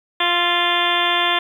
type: harmonic tone with a mistuned harmonic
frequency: 349.2 Hz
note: F4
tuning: in tune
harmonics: 1 / 2 / 3 / 4 / 5 / 6 / 7 / 8 / 9 / 10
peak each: -28 / -24 / -22 / -28 / -24 / -26 / -28 / -28 / -25 / -22 dBFS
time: 0.2-1.39 s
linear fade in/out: 5 ms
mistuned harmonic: 4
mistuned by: -24 cents
effects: 8-bit